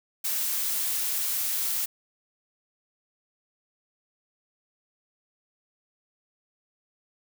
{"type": "noise", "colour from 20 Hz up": "blue", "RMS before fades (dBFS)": -28, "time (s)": [0.24, 1.86], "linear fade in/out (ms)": 10, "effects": []}